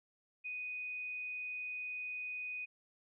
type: tone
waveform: sine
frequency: 2489 Hz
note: D#7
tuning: in tune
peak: -39 dBFS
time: 0.44-2.66 s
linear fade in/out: 20 ms
effects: none